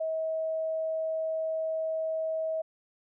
sine tone, 640 Hz, D#5, 49 cents sharp, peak -28 dBFS, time 0-2.62 s, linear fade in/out 10 ms, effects none

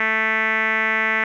5% pulse tone with low-pass filter, 220 Hz, A3, in tune, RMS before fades -20 dBFS, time 0-1.24 s, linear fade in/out 2 ms, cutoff 2000 Hz, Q 5.1, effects none

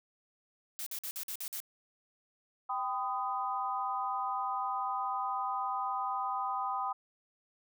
blue noise bursts, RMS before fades -39 dBFS, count 7, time 0.79-1.602 s, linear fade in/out 0 ms, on 74 ms, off 49 ms
sine chord, G augmented, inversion none, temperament equal with one note detuned, 784 / 1007.9 / 1244.5 Hz, G5 / B5 / D#6, 0 / +35 / 0 cents, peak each -36 dBFS, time 2.69-6.93 s, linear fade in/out 10 ms
effects none

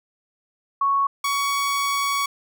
sine / sawtooth tone pair in turn, 1108.7 / 1122.2 Hz, C#6 / C#6, 0 / +21 cents, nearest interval unison, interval 21 cents, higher second, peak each -17 dBFS, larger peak neither, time 0.81-1.07 / 1.24-2.26 s, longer second, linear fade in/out 5 ms, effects none

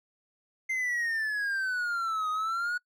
triangle exponential two-way sweep, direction down then up, 2093 to 1244.5 to 1470 Hz, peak -26 dBFS, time 0.69-2.78 s, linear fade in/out 10 ms, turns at 2.3 s, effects noise-tail reverb RT60 0.1 s tail -24 dB re dry

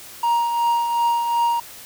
triangle tone with tremolo, 940 Hz, A#5, 14 cents sharp, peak -13 dBFS, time 0.23-1.6 s, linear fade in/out 5 ms, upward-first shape triangle, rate 2.7 Hz, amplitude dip 50%, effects white hiss -40 dBFS RMS until 1.85 s

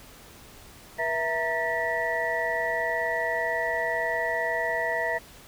sine tone cluster, 480.9 / 659 / 928 / 1779 / 1939 Hz, B4 / E5 / A#5 / A6 / B6, -46 / -1 / -8 / +19 / -32 cents, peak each -34 / -29 / -33 / -34 / -29 dBFS, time 0.98-5.19 s, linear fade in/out 20 ms, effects pink hiss -49 dBFS RMS until 5.47 s

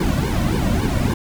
brown noise with flanger, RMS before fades -19 dBFS, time 0-1.14 s, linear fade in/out 5 ms, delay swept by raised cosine 1.5 to 2.46 ms, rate 3.6 Hz, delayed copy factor -1, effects none

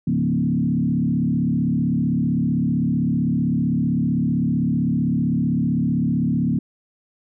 sine tone with frequency modulation, 199.3 Hz, G3, 29 cents sharp, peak -17 dBFS, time 0.07-6.59 s, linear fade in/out 5 ms, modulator 35.6 Hz, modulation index 1.9, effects none

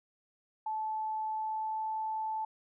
sine tone with pitch glide, 870 to 875 Hz, A5 to A5, -20 to -10 cents, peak -32 dBFS, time 0.66-2.45 s, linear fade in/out 5 ms, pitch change +10 cents, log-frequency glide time 1.28-1.91 s, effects none

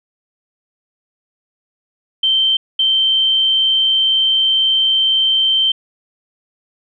sine tone bursts at uneven times, 3119 Hz, G7, 9 cents flat, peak -11 dBFS, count 2, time 2.23-2.57 / 2.79-5.72 s, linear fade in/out 5 ms, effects none

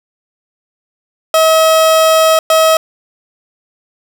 30% pulse tone bursts at uneven times, 640 Hz, D#5, 49 cents sharp, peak -4 dBFS, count 2, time 1.34-2.39 / 2.5-2.77 s, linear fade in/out 2 ms, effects none

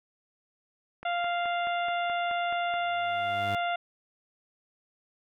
click train, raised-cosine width 0.5 ms, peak -27 dBFS, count 9, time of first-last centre 1.03-2.739 s, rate 4.68 Hz
harmonic tone, 697 Hz, F5, 4 cents flat, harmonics 1 / 2 / 3 / 4 / 5, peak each -28 / -34 / -38 / -40 / -42 dBFS, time 1.05-3.76 s, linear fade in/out 5 ms
sawtooth tone with exponential growth, 100.9 Hz, G#2, 49 cents flat, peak -29 dBFS, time 2.63-3.55 s, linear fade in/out 0 ms, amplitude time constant 200 ms
effects none

